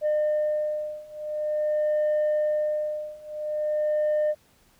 sine beating tone pair, 605 / 605.47 Hz, D#5 / D#5, -49 / -47 cents, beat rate 0.47 Hz, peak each -25 / -24 dBFS, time 0.01-4.35 s, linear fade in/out 50 ms, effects tanh soft clip ceiling -19 dBFS + pink hiss -61 dBFS RMS until 4.79 s

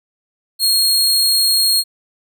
sawtooth tone, 4267 Hz, C8, 33 cents sharp, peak -9 dBFS, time 0.59-1.84 s, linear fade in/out 50 ms, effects none

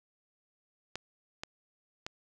clicks, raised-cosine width 0.2 ms, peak -19 / -20 / -20 dBFS, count 3, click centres 0.956 / 1.435 / 2.065 s, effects none

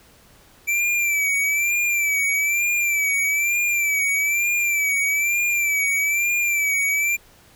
square tone with vibrato, 2327 Hz, D7, 17 cents flat, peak -19 dBFS, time 0.67-7.17 s, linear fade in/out 20 ms, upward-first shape sine, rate 1.1 Hz, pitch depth 62 cents each way, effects pink hiss -52 dBFS RMS until 7.55 s

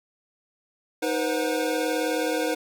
square tone cluster, 312.3 / 485.9 / 525 / 732 Hz, D#4 / B4 / C5 / F#5, +7 / -28 / +6 / -19 cents, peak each -29 / -28 / -31 / -34 dBFS, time 1.02-2.55 s, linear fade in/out 10 ms, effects none

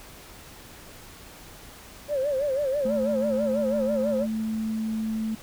sine tone with vibrato, 554.4 Hz, C#5, in tune, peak -22 dBFS, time 2.08-4.27 s, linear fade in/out 50 ms, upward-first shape sine, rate 6.1 Hz, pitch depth 120 cents each way
sine tone, 220 Hz, A3, in tune, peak -25 dBFS, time 2.85-5.35 s, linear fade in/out 5 ms
effects tanh soft clip ceiling -17 dBFS + pink hiss -46 dBFS RMS until 5.42 s

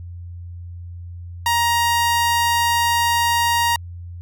sawtooth tone, 940 Hz, A#5, 14 cents sharp, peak -12 dBFS, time 1.46-3.76 s, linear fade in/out 2 ms, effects added 87 Hz sine -31 dBFS peak until 4.21 s

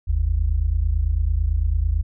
sine tone pair together, 48.77 / 77.78 Hz, G1 / D#2, -8 / 0 cents, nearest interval minor sixth, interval 808 cents, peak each -20 dBFS, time 0.07-2.03 s, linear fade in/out 20 ms, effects none

